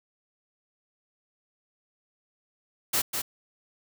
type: noise with echo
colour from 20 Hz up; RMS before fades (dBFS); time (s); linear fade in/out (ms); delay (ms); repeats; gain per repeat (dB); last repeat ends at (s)
white; -25; 2.93-3.02; 10; 200; 1; -5; 3.22
effects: none